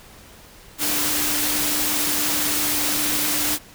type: tone in noise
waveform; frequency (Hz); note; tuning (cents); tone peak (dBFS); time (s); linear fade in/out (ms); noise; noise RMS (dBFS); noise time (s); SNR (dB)
sine; 297.9; D4; +25; -31; 0.78-3.59; 50; white; -22; 0.78-3.59; -12
effects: pink hiss -46 dBFS RMS until 3.74 s